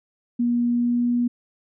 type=tone with pitch glide; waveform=sine; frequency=239.6 to 241.5 Hz; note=A#3 to B3; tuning=+48 to -39 cents; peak=-18 dBFS; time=0.39-1.28 s; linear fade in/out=10 ms; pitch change=+13 cents; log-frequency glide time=0.68-1.1 s; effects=none